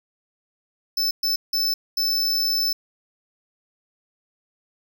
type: tone bursts at uneven times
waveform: square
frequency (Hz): 5274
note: E8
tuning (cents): 0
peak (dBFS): -20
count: 4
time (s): 0.97-1.11 / 1.23-1.36 / 1.53-1.74 / 1.97-2.73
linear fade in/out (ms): 5
effects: none